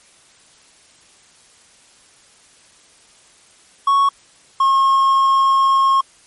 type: tone pair in turn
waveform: triangle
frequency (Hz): 1108 / 1080.8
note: C#6 / C#6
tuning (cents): -1 / -44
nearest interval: unison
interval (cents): 43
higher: first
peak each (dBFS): -9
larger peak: neither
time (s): 3.87-4.09 / 4.6-6.01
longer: second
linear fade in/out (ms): 5
effects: white hiss -50 dBFS RMS until 6.26 s + MP3 48 kbps